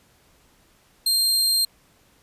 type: tone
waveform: sawtooth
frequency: 4186 Hz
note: C8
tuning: in tune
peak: -15 dBFS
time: 1.06-1.65 s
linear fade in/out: 5 ms
effects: pink hiss -59 dBFS RMS until 2.22 s + resampled to 32000 Hz